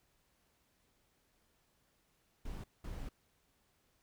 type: noise bursts at uneven times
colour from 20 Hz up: brown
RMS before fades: -43 dBFS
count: 2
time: 2.45-2.64 / 2.84-3.09 s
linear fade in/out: 5 ms
effects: pink hiss -75 dBFS RMS until 4.02 s